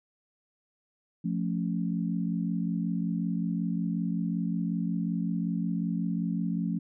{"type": "chord", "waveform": "sine", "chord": "F augmented", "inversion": "none", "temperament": "equal", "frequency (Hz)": [174.61, 220, 277.2], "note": ["F3", "A3", "C#4"], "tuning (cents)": [0, 0, 0], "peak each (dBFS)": [-29, -32, -35], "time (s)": [1.24, 6.79], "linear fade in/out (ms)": 10, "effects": []}